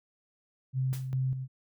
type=tone with tremolo; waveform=sine; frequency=130.81 Hz; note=C3; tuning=in tune; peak=-26 dBFS; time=0.73-1.48 s; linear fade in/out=50 ms; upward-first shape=square; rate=2.5 Hz; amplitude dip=55%
type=noise with exponential decay; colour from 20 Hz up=white; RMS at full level=-41 dBFS; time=0.93-1.13 s; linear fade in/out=5 ms; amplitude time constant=43 ms
effects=none